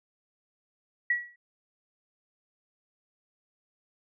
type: tone with exponential decay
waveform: sine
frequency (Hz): 1930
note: B6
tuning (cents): -40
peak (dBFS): -20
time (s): 1.1-1.36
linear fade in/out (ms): 5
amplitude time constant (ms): 56
effects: none